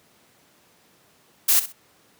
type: noise with echo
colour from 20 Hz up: blue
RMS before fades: -17 dBFS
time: 1.48-1.6 s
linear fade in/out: 10 ms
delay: 63 ms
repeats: 2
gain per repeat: -13 dB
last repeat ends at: 1.726 s
effects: pink hiss -58 dBFS RMS until 2.19 s + high-pass 150 Hz 12 dB/octave